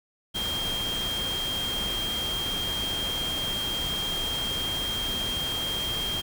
sine tone in noise, 3207 Hz, G7, 39 cents sharp, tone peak -28 dBFS, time 0.34-6.22 s, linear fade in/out 20 ms, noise pink, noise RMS -34 dBFS, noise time 0.34-6.22 s, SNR +3 dB, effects none

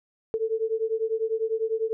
sine beating tone pair, 440 / 450 Hz, A4 / A4, 0 / +39 cents, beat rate 10 Hz, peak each -27 dBFS, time 0.34-1.93 s, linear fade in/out 0 ms, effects none

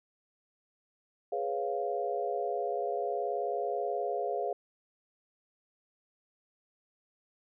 sine chord, C# dominant seventh, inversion second, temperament equal, 415.3 / 493.9 / 554.4 / 698.5 Hz, G#4 / B4 / C#5 / E#5, 0 / 0 / 0 / 0 cents, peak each -35 / -37 / -37 / -34 dBFS, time 1.32-4.53 s, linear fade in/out 5 ms, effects none

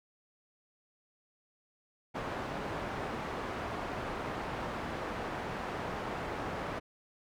white low-pass noise, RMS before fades -38 dBFS, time 2.14-6.8 s, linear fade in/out 20 ms, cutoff 1100 Hz, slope 12 dB/octave, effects none

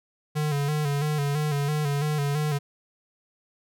square tone with vibrato, 146.83 Hz, D3, in tune, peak -24 dBFS, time 0.35-2.59 s, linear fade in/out 20 ms, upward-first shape square, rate 3 Hz, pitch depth 53 cents each way, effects none

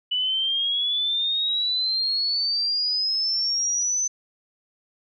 sine exponential sweep, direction up, 2960 to 6140 Hz, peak -21 dBFS, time 0.11-4.08 s, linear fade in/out 10 ms, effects none

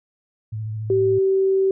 sine tone with vibrato, 108.7 Hz, A2, 21 cents flat, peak -25 dBFS, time 0.52-1.19 s, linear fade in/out 10 ms, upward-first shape sine, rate 14 Hz, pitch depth 32 cents each way
sine tone, 384.9 Hz, G4, 32 cents flat, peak -15 dBFS, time 0.9-1.71 s, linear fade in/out 2 ms
effects none

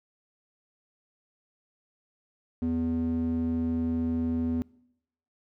square tone with band-pass filter, 82.41 Hz, E2, in tune, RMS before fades -28 dBFS, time 2.62-4.62 s, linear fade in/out 0 ms, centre 230 Hz, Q 3.6, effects noise-tail reverb RT60 0.8 s tail -24 dB re dry

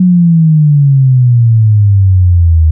sine exponential sweep, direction down, 185 to 77.78 Hz, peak -3 dBFS, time 0-2.71 s, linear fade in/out 5 ms, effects none

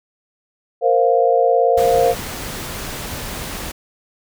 sine chord, Bb suspended second, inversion none, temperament just, 466.2 / 524.4 / 699.2 Hz, Bb4 / C5 / F5, 0 / +4 / +2 cents, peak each -16 dBFS, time 0.81-2.15 s, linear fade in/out 50 ms
pink noise, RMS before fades -28 dBFS, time 1.77-3.72 s, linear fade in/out 10 ms
effects none

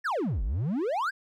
triangle exponential two-way sweep, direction down then up, 1900 to 43.65 to 1687 Hz, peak -24 dBFS, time 0.04-1.11 s, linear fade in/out 20 ms, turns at 0.43 s, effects none

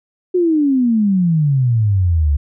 sine exponential sweep, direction down, 370 to 69.3 Hz, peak -11 dBFS, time 0.34-2.37 s, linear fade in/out 10 ms, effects none

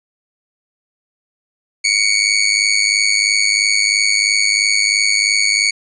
20% pulse tone with amplitude modulation, 2235 Hz, C#7, 14 cents sharp, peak -4 dBFS, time 1.84-5.71 s, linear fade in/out 10 ms, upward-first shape sine, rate 103 Hz, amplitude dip 75%, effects resampled to 22050 Hz

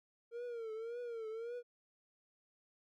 triangle tone with vibrato, 461.2 Hz, A#4, 19 cents flat, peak -39 dBFS, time 0.31-1.63 s, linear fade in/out 50 ms, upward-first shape triangle, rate 1.8 Hz, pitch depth 110 cents each way, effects none

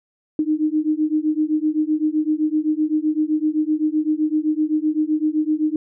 sine beating tone pair, 304.1 / 311.9 Hz, D#4 / D#4, -40 / +4 cents, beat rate 7.8 Hz, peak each -20 dBFS, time 0.39-5.76 s, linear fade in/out 2 ms, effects none

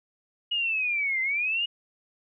sine linear two-way sweep, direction down then up, 2897 to 2049 to 2897 Hz, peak -24 dBFS, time 0.51-1.66 s, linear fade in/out 10 ms, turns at 1.21 s, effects none

